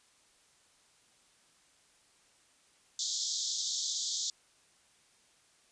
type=band-pass noise; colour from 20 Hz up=white; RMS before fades=-35 dBFS; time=2.99-4.3 s; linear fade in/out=2 ms; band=3400 to 7300 Hz; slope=96 dB/octave; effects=white hiss -66 dBFS RMS until 5.71 s + resampled to 22050 Hz

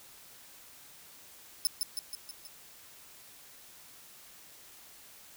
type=tone with echo; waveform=20% pulse; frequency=5274 Hz; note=E8; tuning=in tune; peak=-19 dBFS; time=1.65-1.67 s; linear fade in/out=0 ms; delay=160 ms; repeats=5; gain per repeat=-4 dB; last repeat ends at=2.47 s; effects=white hiss -54 dBFS RMS until 5.36 s

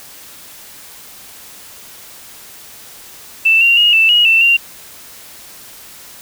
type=tone with pitch steps; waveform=sine; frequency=2659 / 2763 / 2867 / 2656 / 2893 / 2676 / 2769 Hz; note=E7 / F7 / F7 / E7 / F#7 / E7 / F7; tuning=+14 / -19 / +45 / +12 / -40 / +25 / -15 cents; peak=-7 dBFS; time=3.45-4.57 s; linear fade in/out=10 ms; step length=160 ms; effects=white hiss -37 dBFS RMS until 6.21 s

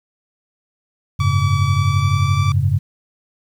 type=chord; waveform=sine; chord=F# suspended second; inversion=none; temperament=just; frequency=92.5 / 104.06 / 138.75 Hz; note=F#2 / G#2 / C#3; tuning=0 / +4 / +2 cents; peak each=-18 dBFS; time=1.19-2.79 s; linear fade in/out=10 ms
type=tone with pitch glide; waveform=sawtooth; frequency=1148 to 1164 Hz; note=D6 to D6; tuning=-40 to -16 cents; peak=-19 dBFS; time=1.2-2.52 s; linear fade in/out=2 ms; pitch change=+24 cents; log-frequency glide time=1.61-2.37 s
effects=low-pass 6000 Hz 12 dB/octave + 8-bit

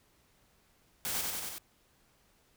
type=noise with echo; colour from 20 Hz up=white; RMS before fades=-35 dBFS; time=1.05-1.21 s; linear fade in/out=0 ms; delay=93 ms; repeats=4; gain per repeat=-2 dB; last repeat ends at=1.582 s; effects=pink hiss -68 dBFS RMS until 2.56 s

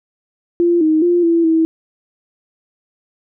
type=tone with pitch steps; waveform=sine; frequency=344.9 / 313.4 / 349.4 / 335 / 323.7 Hz; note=F4 / D#4 / F4 / E4 / E4; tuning=-22 / +13 / +1 / +28 / -31 cents; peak=-10 dBFS; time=0.6-1.65 s; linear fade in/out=0 ms; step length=210 ms; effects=none

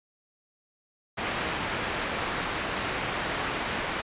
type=low-pass noise; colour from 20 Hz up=white; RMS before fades=-31 dBFS; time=1.17-4.02 s; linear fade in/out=20 ms; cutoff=2100 Hz; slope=12 dB/octave; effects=resampled to 8000 Hz

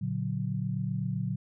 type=chord; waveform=sine; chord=Bb augmented; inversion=none; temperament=equal with one note detuned; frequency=116.54 / 144.14 / 185 Hz; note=Bb2 / D3 / F#3; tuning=0 / -32 / 0 cents; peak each=-33 dBFS; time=0.01-1.36 s; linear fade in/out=10 ms; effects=none

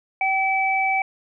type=tone pair together; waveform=sine; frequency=769.7 / 2302 Hz; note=G5 / D7; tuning=-32 / -35 cents; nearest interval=octave + perfect fifth; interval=1897 cents; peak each=-21 dBFS; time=0.21-1.02 s; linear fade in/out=2 ms; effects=none

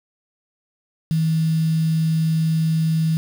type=tone with quantisation; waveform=sine; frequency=160.5 Hz; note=E3; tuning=46 cents flat; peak=-16 dBFS; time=1.11-3.17 s; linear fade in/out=0 ms; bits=6; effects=none

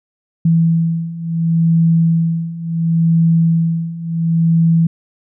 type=beating tone pair; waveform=sine; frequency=164.8 / 165.51 Hz; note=E3 / E3; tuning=0 / +7 cents; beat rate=0.71 Hz; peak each=-16 / -13 dBFS; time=0.45-4.87 s; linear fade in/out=5 ms; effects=none

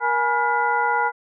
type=tone cluster; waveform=sine; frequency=472.7 / 837 / 972 / 1420 / 2000 Hz; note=A#4 / G#5 / B5 / F6 / B6; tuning=+24 / +13 / -28 / +28 / +21 cents; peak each=-28 / -22 / -23 / -23 / -31 dBFS; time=0-1.12 s; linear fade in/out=50 ms; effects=none

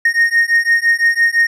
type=beating tone pair; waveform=triangle; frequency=1852 / 1857.9 Hz; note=A#6 / A#6; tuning=-12 / -6 cents; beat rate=5.9 Hz; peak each=-12 dBFS; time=0.05-1.47 s; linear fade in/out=5 ms; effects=resampled to 32000 Hz

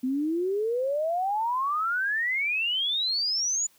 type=exponential sweep; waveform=sine; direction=up; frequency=250.1 to 7040 Hz; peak=-24 dBFS; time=0.03-3.67 s; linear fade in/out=10 ms; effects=white hiss -61 dBFS RMS until 3.78 s

